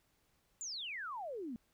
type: exponential sweep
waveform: sine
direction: down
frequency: 7400 to 219.7 Hz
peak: -40 dBFS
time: 0.61-1.56 s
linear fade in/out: 0 ms
effects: pink hiss -75 dBFS RMS until 1.73 s